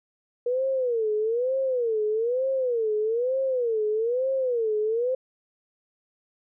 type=tone with vibrato; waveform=sine; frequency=476.3 Hz; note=A#4; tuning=37 cents sharp; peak=-22 dBFS; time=0.46-5.15 s; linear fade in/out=5 ms; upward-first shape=sine; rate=1.1 Hz; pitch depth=200 cents each way; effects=none